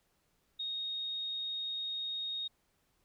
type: tone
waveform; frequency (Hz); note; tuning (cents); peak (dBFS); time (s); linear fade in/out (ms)
sine; 3729; A#7; 0; -35; 0.59-2.48; 10
effects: pink hiss -75 dBFS RMS until 3.04 s